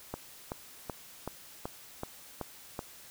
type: click train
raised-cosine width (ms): 1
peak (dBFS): -21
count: 8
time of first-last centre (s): 0.14-2.792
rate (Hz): 2.64
effects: white hiss -52 dBFS RMS until 3.1 s